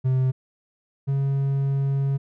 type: tone pair in turn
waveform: triangle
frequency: 130 / 137.73 Hz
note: C3 / C#3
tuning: -11 / -11 cents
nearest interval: minor second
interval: 100 cents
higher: second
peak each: -16 / -18 dBFS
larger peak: first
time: 0.04-0.32 / 1.07-2.18 s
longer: second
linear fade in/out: 20 ms
effects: none